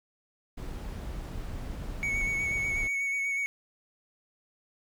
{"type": "noise", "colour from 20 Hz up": "brown", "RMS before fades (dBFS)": -37, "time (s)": [0.57, 2.88], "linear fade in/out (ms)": 10}
{"type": "tone with vibrato", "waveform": "triangle", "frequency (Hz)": 2226, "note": "C#7", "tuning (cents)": 7, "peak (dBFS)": -26, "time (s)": [2.03, 3.46], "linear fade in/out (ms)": 0, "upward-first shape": "sine", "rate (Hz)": 8.2, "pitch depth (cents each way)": 21}
{"effects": []}